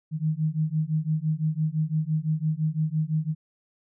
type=beating tone pair; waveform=sine; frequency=153.3 / 159.2 Hz; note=D#3 / D#3; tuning=-25 / +40 cents; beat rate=5.9 Hz; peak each=-26 dBFS; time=0.11-3.35 s; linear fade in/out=50 ms; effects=none

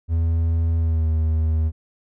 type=tone with pitch glide; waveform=triangle; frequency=82.41 to 79.37 Hz; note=E2 to D#2; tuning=0 to +35 cents; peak=-15 dBFS; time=0.08-1.72 s; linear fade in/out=50 ms; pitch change=-65 cents; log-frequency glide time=0.77-1.08 s; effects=none

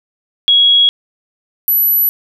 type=tone pair in turn; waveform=sine; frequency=3322 / 11838 Hz; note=G#7 / F#9; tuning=0 / 0 cents; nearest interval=octave + minor seventh; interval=2200 cents; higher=second; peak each=-6 / -9 dBFS; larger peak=first; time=0.48-0.89 / 1.68-2.09 s; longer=neither; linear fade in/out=0 ms; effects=none

